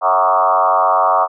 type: tone with frequency modulation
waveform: sine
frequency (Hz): 932.3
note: A#5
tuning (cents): 0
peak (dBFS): -10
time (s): 0.01-1.28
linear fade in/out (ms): 50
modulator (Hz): 92.7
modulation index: 3.4
effects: none